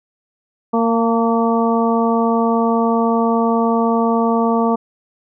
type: harmonic tone with a mistuned harmonic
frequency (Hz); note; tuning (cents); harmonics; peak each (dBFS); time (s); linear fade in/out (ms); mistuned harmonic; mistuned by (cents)
230; A#3; -23; 1 / 2 / 3 / 4 / 5; -16 / -19 / -21 / -22 / -23; 0.73-4.76; 10; 4; -26
effects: none